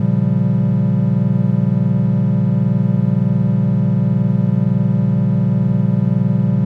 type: chord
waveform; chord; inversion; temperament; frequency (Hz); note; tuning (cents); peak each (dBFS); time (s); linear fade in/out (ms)
triangle; G half-diminished seventh; first; equal; 116.54 / 138.59 / 174.61 / 196; Bb2 / Db3 / F3 / G3; 0 / 0 / 0 / 0; -16; 0-6.65; 5
effects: none